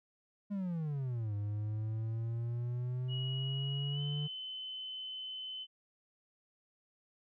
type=exponential two-way sweep; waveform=triangle; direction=down then up; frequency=207.7 to 102 to 148.5 Hz; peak=-32 dBFS; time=0.5-4.28 s; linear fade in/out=20 ms; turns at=1.34 s
type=tone with pitch glide; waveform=sine; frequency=2906 to 3042 Hz; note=F#7 to F#7; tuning=-32 to +47 cents; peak=-40 dBFS; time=3.08-5.67 s; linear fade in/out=50 ms; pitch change=+79 cents; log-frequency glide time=3.92-4.01 s
effects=none